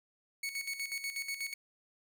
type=tone with tremolo; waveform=sawtooth; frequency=2217 Hz; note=C#7; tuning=in tune; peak=-31 dBFS; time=0.43-1.54 s; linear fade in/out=5 ms; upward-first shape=square; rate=8.2 Hz; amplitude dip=65%; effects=none